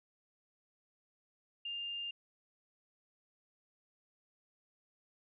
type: tone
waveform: sine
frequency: 2804 Hz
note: F7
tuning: 6 cents sharp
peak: -38 dBFS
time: 1.65-2.11 s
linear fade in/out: 5 ms
effects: none